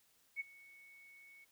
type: tone with ADSR envelope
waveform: sine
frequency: 2217 Hz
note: C#7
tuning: in tune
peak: -35 dBFS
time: 0.36-1.45 s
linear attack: 40 ms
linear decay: 22 ms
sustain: -22 dB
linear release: 14 ms
effects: white hiss -72 dBFS RMS until 1.51 s